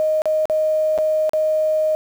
sine tone with dropouts, 622.3 Hz, D#5, in tune, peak -15 dBFS, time 0-1.95 s, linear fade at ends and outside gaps 0 ms, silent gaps 0.219-0.256 / 0.455-0.498 / 0.978-0.986 / 1.294-1.334 s, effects 7-bit

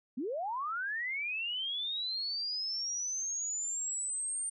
sine linear sweep, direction up, 220 to 8870 Hz, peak -33 dBFS, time 0.17-4.5 s, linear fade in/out 10 ms, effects none

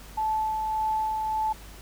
sine tone with tremolo, 871 Hz, A5, 18 cents flat, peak -23 dBFS, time 0.17-1.53 s, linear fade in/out 10 ms, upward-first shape sine, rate 1.7 Hz, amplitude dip 30%, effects added 50 Hz sine -45 dBFS peak until 1.81 s + pink hiss -48 dBFS RMS until 1.81 s

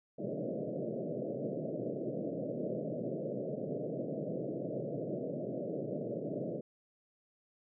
white band-pass noise, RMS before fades -38 dBFS, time 0.18-6.61 s, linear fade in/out 10 ms, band 120 to 630 Hz, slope 96 dB/octave, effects none

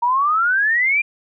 sine exponential sweep, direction up, 932.3 to 2428 Hz, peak -14 dBFS, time 0.02-1.02 s, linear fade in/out 10 ms, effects none

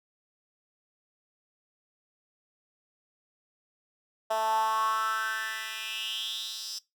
10% pulse tone with high-pass filter sweep, 220 Hz, A3, in tune, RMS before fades -31 dBFS, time 4.3-6.79 s, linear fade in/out 10 ms, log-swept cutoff 710 to 5100 Hz, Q 5.9, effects noise-tail reverb RT60 0.2 s tail -21 dB re dry

